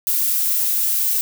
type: noise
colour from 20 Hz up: violet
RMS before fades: -19 dBFS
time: 0.07-1.21 s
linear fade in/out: 0 ms
effects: none